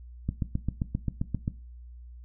click train, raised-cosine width 5 ms, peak -15 dBFS, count 10, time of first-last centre 0.29-1.479 s, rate 7.57 Hz, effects noise-tail reverb RT60 0.3 s tail -17 dB re dry + added 60 Hz sine -43 dBFS peak until 2.24 s

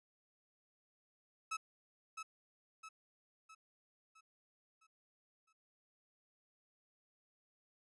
30% pulse tone with echo, 1297 Hz, E6, 28 cents flat, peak -35 dBFS, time 1.51-1.57 s, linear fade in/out 10 ms, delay 660 ms, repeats 6, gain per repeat -6 dB, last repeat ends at 5.53 s, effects resampled to 24000 Hz

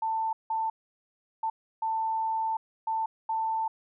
sine tone bursts at uneven times, 890 Hz, A5, 20 cents sharp, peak -26 dBFS, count 6, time 0.02-0.33 / 0.5-0.7 / 1.43-1.5 / 1.82-2.57 / 2.87-3.06 / 3.29-3.68 s, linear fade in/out 5 ms, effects none

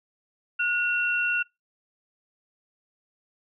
sine tone pair together, 1447 / 2728 Hz, F#6 / F7, -39 / -41 cents, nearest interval major seventh, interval 1098 cents, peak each -25 / -25 dBFS, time 0.59-1.43 s, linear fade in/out 10 ms, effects noise-tail reverb RT60 0.2 s tail -24 dB re dry

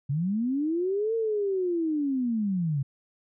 sine linear two-way sweep, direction up then down, 131.4 to 458.9 to 131.4 Hz, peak -24 dBFS, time 0.09-2.83 s, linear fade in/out 10 ms, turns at 1.15 s, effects none

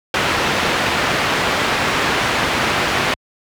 white low-pass noise, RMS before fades -18 dBFS, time 0.14-3.14 s, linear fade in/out 2 ms, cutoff 2300 Hz, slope 12 dB/octave, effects high-pass 60 Hz 12 dB/octave

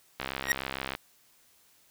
click train, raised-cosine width 0.3 ms, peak -16 dBFS, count 51, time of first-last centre 0.2-0.951 s, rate 66.6 Hz
45% pulse tone with exponential growth, 1884 Hz, A#6, 18 cents sharp, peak -18 dBFS, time 0.43-0.52 s, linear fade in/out 2 ms, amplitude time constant 18 ms
effects white hiss -63 dBFS RMS until 1.9 s

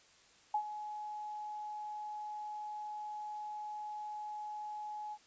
sine tone with ADSR envelope, 844 Hz, G#5, 28 cents sharp, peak -28 dBFS, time 0.54-5.18 s, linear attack 5 ms, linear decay 77 ms, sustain -12 dB, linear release 54 ms, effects white hiss -64 dBFS RMS until 5.26 s + resampled to 16000 Hz

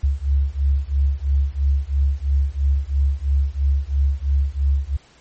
sine beating tone pair, 68 / 71 Hz, C#2 / C#2, -33 / +42 cents, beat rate 3 Hz, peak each -19 dBFS, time 0.03-4.97 s, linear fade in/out 10 ms, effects pink hiss -52 dBFS RMS until 5.2 s + MP3 32 kbps

